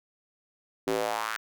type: tone with high-pass filter sweep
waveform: square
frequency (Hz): 55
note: A1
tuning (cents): 0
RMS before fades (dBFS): -30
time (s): 0.87-1.37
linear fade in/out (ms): 5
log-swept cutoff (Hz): 330 to 1600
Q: 2.8
effects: none